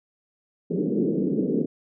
pink band-pass noise, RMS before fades -24 dBFS, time 0.7-1.66 s, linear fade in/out 10 ms, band 170 to 450 Hz, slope 48 dB/octave, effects none

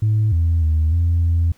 sine tone with pitch steps, 107.7 / 83.1 / 78.7 / 84.7 / 84 Hz, A2 / E2 / D#2 / E2 / E2, -37 / +15 / +20 / +48 / +33 cents, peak -12 dBFS, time 0.02-1.52 s, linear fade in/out 5 ms, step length 300 ms, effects tanh soft clip ceiling -11 dBFS + pink hiss -56 dBFS RMS until 1.57 s

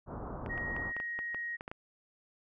pink low-pass noise, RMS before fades -41 dBFS, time 0.06-0.93 s, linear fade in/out 50 ms, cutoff 1300 Hz, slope 48 dB/octave
clicks, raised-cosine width 0.5 ms, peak -26 dBFS, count 10, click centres 0.462 / 0.578 / 0.765 / 0.966 / 1.001 / 1.19 / 1.346 / 1.609 / 1.679 / 1.715 s
sine tone, 1883 Hz, A#6, 17 cents sharp, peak -35 dBFS, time 0.49-1.57 s, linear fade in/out 20 ms
effects none

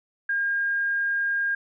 sine tone, 1615 Hz, G#6, 49 cents flat, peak -22 dBFS, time 0.29-1.55 s, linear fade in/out 5 ms, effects none

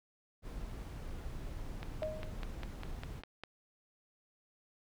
brown noise, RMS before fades -43 dBFS, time 0.42-3.23 s, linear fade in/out 50 ms
click train, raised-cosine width 0.3 ms, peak -27 dBFS, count 9, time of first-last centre 1.83-3.436 s, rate 4.98 Hz
sine tone with exponential decay, 623 Hz, D#5, 2 cents sharp, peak -32 dBFS, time 2.02-2.47 s, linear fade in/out 2 ms, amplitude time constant 96 ms
effects none

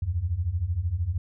sine beating tone pair, 78.7 / 91.7 Hz, D#2 / F#2, +20 / -15 cents, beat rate 13 Hz, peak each -29 / -26 dBFS, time 0.02-1.18 s, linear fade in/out 5 ms, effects none

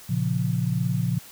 sine chord, Bb minor, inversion none, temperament equal, 116.54 / 138.59 / 174.61 Hz, Bb2 / Db3 / F3, 0 / 0 / 0 cents, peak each -26 dBFS, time 0.09-1.19 s, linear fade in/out 10 ms, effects white hiss -46 dBFS RMS until 1.31 s

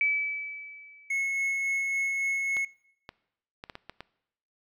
sine tone with exponential decay, 2300 Hz, D7, 37 cents flat, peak -21 dBFS, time 0.01-1.35 s, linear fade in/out 1 ms, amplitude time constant 290 ms
triangle tone with tremolo, 2185 Hz, C#7, 26 cents flat, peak -24 dBFS, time 1.1-2.65 s, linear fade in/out 5 ms, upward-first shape sine, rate 3.6 Hz, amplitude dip 25%
clicks, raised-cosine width 0.3 ms, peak -23 dBFS, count 7, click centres 2.568 / 3.091 / 3.639 / 3.698 / 3.754 / 3.896 / 4.006 s
effects noise-tail reverb RT60 0.8 s tail -21 dB re dry

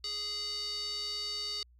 square tone with band-pass filter, 415.3 Hz, G#4, in tune, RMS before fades -37 dBFS, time 0.04-1.63 s, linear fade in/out 2 ms, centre 4400 Hz, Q 9.1, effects added 60 Hz sine -58 dBFS peak until 1.79 s

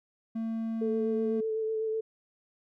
triangle tone, 225 Hz, A3, 39 cents sharp, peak -28 dBFS, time 0.35-1.41 s, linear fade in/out 10 ms
sine tone with vibrato, 440 Hz, A4, in tune, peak -28 dBFS, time 0.81-2.01 s, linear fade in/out 10 ms, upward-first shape sine, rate 8 Hz, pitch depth 19 cents each way
effects none

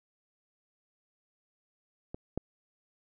clicks, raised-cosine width 2 ms, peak -25 / -18 dBFS, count 2, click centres 2.145 / 2.376 s, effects none

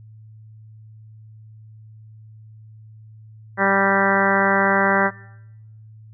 harmonic tone with a mistuned harmonic, 196 Hz, G3, in tune, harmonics 1 / 2 / 3 / 4 / 5 / 6 / 7 / 8 / 9 / 10, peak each -24 / -25 / -23 / -24 / -25 / -26 / -26 / -22 / -25 / -25 dBFS, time 3.57-5.11 s, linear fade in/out 50 ms, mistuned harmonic 9, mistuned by +20 cents, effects noise-tail reverb RT60 0.9 s tail -22 dB re dry + added 109 Hz sine -41 dBFS peak until 6.13 s

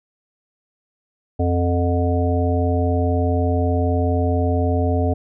harmonic tone with a mistuned harmonic, 87.6 Hz, F2, 6 cents sharp, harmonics 1 / 3 / 5 / 7 / 8, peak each -18 / -23 / -25 / -26 / -27 dBFS, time 1.39-5.14 s, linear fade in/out 10 ms, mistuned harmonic 8, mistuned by +75 cents, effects none

